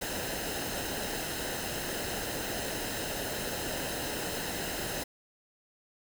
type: noise with comb filter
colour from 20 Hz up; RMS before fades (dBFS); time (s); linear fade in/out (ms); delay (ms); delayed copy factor
pink; -35; 0.01-5.04; 10; 0.87; -0.6
effects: none